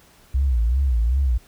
sine tone with vibrato, 62.2 Hz, B1, 13 cents sharp, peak -15 dBFS, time 0.34-1.38 s, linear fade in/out 10 ms, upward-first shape sine, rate 2.6 Hz, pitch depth 190 cents each way, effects tanh soft clip ceiling -12 dBFS + pink hiss -53 dBFS RMS until 1.47 s

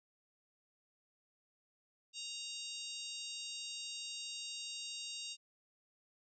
harmonic tone, 932.3 Hz, A#5, in tune, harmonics 3 / 4 / 5 / 6 / 7 / 8 / 9, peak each -48 / -47 / -50 / -52 / -54 / -52 / -57 dBFS, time 2.13-5.37 s, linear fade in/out 50 ms, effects none

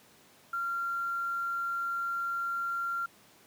sine tone with quantisation, 1380 Hz, F6, 21 cents flat, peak -30 dBFS, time 0.53-3.06 s, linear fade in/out 5 ms, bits 9, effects pink hiss -59 dBFS RMS until 3.46 s + high-pass 150 Hz 12 dB/octave

